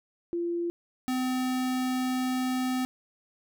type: tone pair in turn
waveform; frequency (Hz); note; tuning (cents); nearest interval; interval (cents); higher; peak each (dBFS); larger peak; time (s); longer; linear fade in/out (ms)
sine / square; 343.5 / 255.6; F4 / C4; -29 / -40; perfect fourth; 511; first; -27 / -27; neither; 0.33-0.7 / 1.08-2.85; second; 0
effects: none